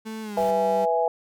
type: tone with pitch glide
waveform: 35% pulse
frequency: 220 to 194.87 Hz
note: A3 to G3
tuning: 0 to -10 cents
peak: -30 dBFS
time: 0.05-0.86 s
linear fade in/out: 20 ms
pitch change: -210 cents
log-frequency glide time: 0.22-0.42 s
type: chord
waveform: sine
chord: E major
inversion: second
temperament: equal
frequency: 493.9 / 659.3 / 830.6 Hz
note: B4 / E5 / G#5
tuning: 0 / 0 / 0 cents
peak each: -24 dBFS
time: 0.37-1.08 s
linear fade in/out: 2 ms
type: noise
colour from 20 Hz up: pink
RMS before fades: -43 dBFS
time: 0.37-0.51 s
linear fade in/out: 5 ms
effects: none